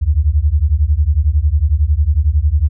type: beating tone pair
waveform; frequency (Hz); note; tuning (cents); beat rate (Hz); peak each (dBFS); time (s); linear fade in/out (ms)
sine; 69.3 / 80.3; C#2 / E2; 0 / -45; 11; -13 / -13; 0.01-2.69; 20
effects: none